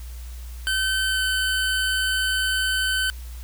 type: tone with pitch glide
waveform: 25% pulse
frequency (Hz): 1536 to 1524.5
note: G6 to G6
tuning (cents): -36 to -49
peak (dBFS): -17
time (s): 0.67-3.1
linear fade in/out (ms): 0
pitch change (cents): -13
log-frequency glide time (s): 1.1-1.21
effects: added 60 Hz sine -33 dBFS peak until 3.43 s + white hiss -48 dBFS RMS until 3.43 s